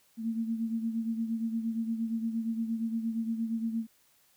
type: beating tone pair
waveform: sine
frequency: 225.5 / 234.1 Hz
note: A3 / A#3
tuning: +43 / +8 cents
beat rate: 8.6 Hz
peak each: -30 / -37 dBFS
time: 0.17-3.87 s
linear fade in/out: 50 ms
effects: white hiss -66 dBFS RMS until 4.36 s